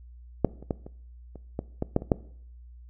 clicks, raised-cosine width 2 ms, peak -6 / -30 / -13 / -27 / -29 / -16 / -14 / -8 / -23 / -6 dBFS, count 10, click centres 0.447 / 0.626 / 0.708 / 0.865 / 1.357 / 1.591 / 1.824 / 1.964 / 2.021 / 2.118 s, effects noise-tail reverb RT60 0.6 s tail -20 dB re dry + added 60 Hz sine -45 dBFS peak until 2.89 s

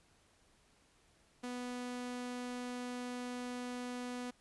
sawtooth tone, 246.9 Hz, B3, in tune, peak -36 dBFS, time 1.43-4.31 s, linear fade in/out 10 ms, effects pink hiss -69 dBFS RMS until 4.4 s + resampled to 24000 Hz

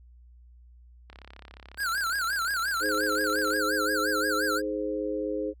click train, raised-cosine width 0.3 ms, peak -30 dBFS, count 85, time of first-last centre 1.1-3.563 s, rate 34.1 Hz
square tone with vibrato, 1480 Hz, F#6, in tune, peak -27 dBFS, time 1.77-4.62 s, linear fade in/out 50 ms, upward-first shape sine, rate 5.7 Hz, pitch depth 190 cents each way
sine chord, Ab major, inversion second, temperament equal with one note detuned, 311.1 / 419.2 / 523.3 Hz, Eb4 / Ab4 / C5, 0 / +16 / 0 cents, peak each -32 dBFS, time 2.8-5.54 s, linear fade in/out 50 ms
effects added 60 Hz sine -50 dBFS peak until 5.6 s

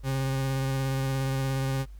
40% pulse tone with vibrato, 134.1 Hz, C3, 43 cents sharp, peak -25 dBFS, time 0.03-1.86 s, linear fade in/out 50 ms, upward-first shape square, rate 17 Hz, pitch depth 13 cents each way, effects added 50 Hz sine -41 dBFS peak until 1.99 s + pink hiss -65 dBFS RMS until 1.99 s

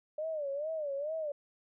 sine tone with vibrato, 596 Hz, D5, 25 cents sharp, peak -33 dBFS, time 0.18-1.32 s, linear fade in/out 5 ms, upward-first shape sine, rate 2.3 Hz, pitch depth 140 cents each way, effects none

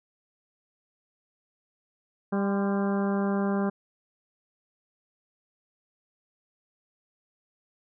harmonic tone with a mistuned harmonic, 198.4 Hz, G3, 21 cents sharp, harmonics 1 / 2 / 3 / 4 / 5 / 6 / 7 / 8, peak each -25 / -31 / -35 / -37 / -39 / -41 / -42 / -43 dBFS, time 2.32-3.7 s, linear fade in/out 10 ms, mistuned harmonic 5, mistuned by +58 cents, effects none

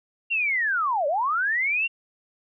sine linear two-way sweep, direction down then up, 2794 to 544 to 2794 Hz, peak -21 dBFS, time 0.3-1.88 s, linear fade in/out 20 ms, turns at 1.07 s, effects none

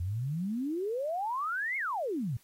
sine exponential two-way sweep, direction up then down, 83.1 to 2217 to 108.2 Hz, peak -30 dBFS, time 0-2.37 s, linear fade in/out 5 ms, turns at 1.77 s, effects white hiss -64 dBFS RMS until 2.43 s + AAC 48 kbps

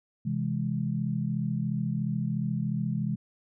sine chord, C augmented, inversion none, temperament equal, 130.81 / 164.81 / 207.7 Hz, C3 / E3 / G#3, 0 / 0 / 0 cents, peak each -31 dBFS, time 0.25-3.16 s, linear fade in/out 10 ms, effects none

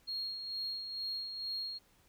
sine tone with tremolo, 4268 Hz, C8, 34 cents sharp, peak -34 dBFS, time 0.07-1.79 s, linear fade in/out 20 ms, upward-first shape sine, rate 2.2 Hz, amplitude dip 50%, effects tanh soft clip ceiling -31 dBFS + pink hiss -68 dBFS RMS until 2.08 s

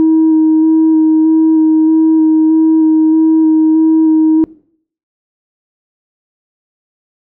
sine tone with vibrato, 317.2 Hz, D#4, 33 cents sharp, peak -4 dBFS, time 0-4.44 s, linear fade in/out 0 ms, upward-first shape square, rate 1.6 Hz, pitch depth 10 cents each way, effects noise-tail reverb RT60 0.6 s tail -21 dB re dry + tanh soft clip ceiling -3 dBFS

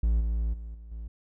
triangle tone with level steps, 56 Hz, A1, 31 cents sharp, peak -19 / -23 / -34 / -40 / -33 dBFS, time 0.03-1.08 s, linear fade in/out 5 ms, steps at 0.2 / 0.53 / 0.74 / 0.91 s, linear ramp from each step 10 ms, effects none

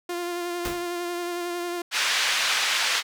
sawtooth tone with vibrato, 349.2 Hz, F4, in tune, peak -24 dBFS, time 0.09-1.82 s, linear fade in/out 5 ms, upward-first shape sine, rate 11 Hz, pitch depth 21 cents each way
pink noise with exponential decay, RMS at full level -28 dBFS, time 0.65-0.91 s, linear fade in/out 1 ms, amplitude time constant 55 ms
pink band-pass noise, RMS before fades -24 dBFS, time 1.91-3.03 s, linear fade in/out 50 ms, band 1600 to 5200 Hz, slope 12 dB/octave
effects none

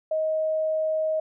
sine tone, 629 Hz, D#5, 19 cents sharp, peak -22 dBFS, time 0.11-1.2 s, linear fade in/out 5 ms, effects none

